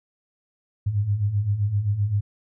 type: beating tone pair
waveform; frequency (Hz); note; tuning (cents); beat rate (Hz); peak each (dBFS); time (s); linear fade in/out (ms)
sine; 97.3 / 105; G2 / G#2; -12 / +19; 7.7; -27 / -21; 0.86-2.21; 10
effects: none